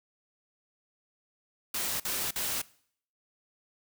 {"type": "noise bursts", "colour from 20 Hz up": "white", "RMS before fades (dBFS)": -32, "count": 3, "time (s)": [1.74, 2.618], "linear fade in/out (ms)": 5, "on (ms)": 260, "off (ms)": 49, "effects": ["noise-tail reverb RT60 0.6 s tail -21 dB re dry"]}